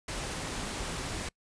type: noise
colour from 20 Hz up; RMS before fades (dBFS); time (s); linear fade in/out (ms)
pink; -36; 0.08-1.29; 5
effects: noise-tail reverb RT60 0.1 s tail -26 dB re dry + resampled to 22050 Hz